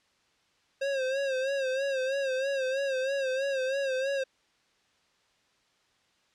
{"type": "tone with vibrato", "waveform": "square", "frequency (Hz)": 536, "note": "C5", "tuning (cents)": 42, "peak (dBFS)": -28, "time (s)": [0.81, 4.24], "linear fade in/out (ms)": 10, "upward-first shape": "sine", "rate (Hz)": 3.1, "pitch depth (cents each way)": 69, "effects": ["white hiss -68 dBFS RMS until 6.34 s", "low-pass 5000 Hz 12 dB/octave"]}